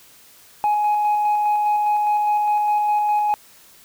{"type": "tone with tremolo", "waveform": "sine", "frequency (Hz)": 837, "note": "G#5", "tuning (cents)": 13, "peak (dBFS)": -13, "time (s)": [0.64, 3.34], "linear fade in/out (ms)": 0, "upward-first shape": "square", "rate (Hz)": 4.9, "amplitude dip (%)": 25, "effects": ["tanh soft clip ceiling -14 dBFS", "white hiss -49 dBFS RMS until 3.84 s"]}